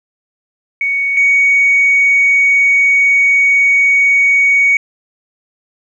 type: tone pair in turn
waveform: sine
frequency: 2231 / 2239 Hz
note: C#7 / C#7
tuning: +11 / +17 cents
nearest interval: unison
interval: 6 cents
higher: second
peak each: -12 / -6 dBFS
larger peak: second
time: 0.81-1.17 / 1.17-4.77 s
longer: second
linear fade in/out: 2 ms
effects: tanh soft clip ceiling -3 dBFS